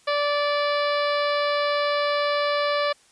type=harmonic tone with a mistuned harmonic; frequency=582 Hz; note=D5; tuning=16 cents flat; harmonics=1 / 2 / 3 / 4 / 5 / 6 / 7 / 8 / 9; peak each=-23 / -26 / -31 / -33 / -37 / -36 / -35 / -39 / -42 dBFS; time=0.07-2.93 s; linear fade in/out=10 ms; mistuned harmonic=9; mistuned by=-38 cents; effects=white hiss -57 dBFS RMS until 3.11 s + resampled to 22050 Hz